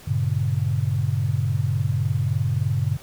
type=chord; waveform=sine; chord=G diminished; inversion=none; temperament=just; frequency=98 / 117.6 / 141.12 Hz; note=G2 / Bb2 / Db3; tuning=0 / +16 / +31 cents; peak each=-24 dBFS; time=0.07-2.97 s; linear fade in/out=10 ms; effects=pink hiss -46 dBFS RMS until 3.02 s